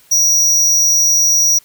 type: tone with amplitude modulation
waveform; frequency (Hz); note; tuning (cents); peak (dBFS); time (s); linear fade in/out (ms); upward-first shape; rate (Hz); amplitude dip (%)
square; 5770; F#8; -44; -7; 0.11-1.59; 10; sine; 248; 60
effects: white hiss -49 dBFS RMS until 1.64 s